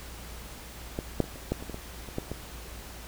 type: clicks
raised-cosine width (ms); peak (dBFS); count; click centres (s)
2; -17 / -9 / -28 / -30 / -13 / -27 / -25 / -24 / -29 / -16 / -20; 11; 0.989 / 1.203 / 1.241 / 1.358 / 1.52 / 1.625 / 1.697 / 1.744 / 2.088 / 2.184 / 2.316
effects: added 58 Hz sine -45 dBFS peak until 3.07 s + pink hiss -45 dBFS RMS until 3.07 s